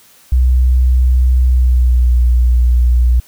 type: tone with pitch glide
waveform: sine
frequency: 63 to 60.68 Hz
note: B1 to B1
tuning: +35 to -30 cents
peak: -7 dBFS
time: 0.32-3.2 s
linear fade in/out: 5 ms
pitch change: -65 cents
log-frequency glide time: 1.47-2.16 s
effects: white hiss -46 dBFS RMS until 3.27 s